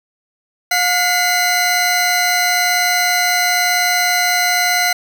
20% pulse tone pair together, 719 / 2036 Hz, F#5 / C7, -50 / -48 cents, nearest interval octave + tritone, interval 1802 cents, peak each -11 dBFS, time 0.71-4.93 s, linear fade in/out 5 ms, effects none

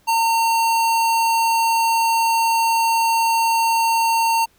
square tone, 912 Hz, A#5, 38 cents flat, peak -16 dBFS, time 0.07-4.46 s, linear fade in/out 20 ms, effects pink hiss -58 dBFS RMS until 4.58 s

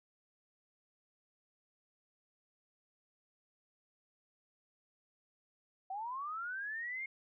sine linear sweep, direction up, 740 to 2161 Hz, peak -38 dBFS, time 5.9-7.06 s, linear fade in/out 5 ms, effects none

